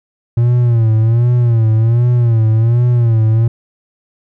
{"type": "tone with vibrato", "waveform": "triangle", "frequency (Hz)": 116.1, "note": "A#2", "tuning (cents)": -7, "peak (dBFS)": -6, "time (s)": [0.37, 3.48], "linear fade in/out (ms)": 5, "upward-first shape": "sine", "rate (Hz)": 1.3, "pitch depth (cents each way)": 95, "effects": []}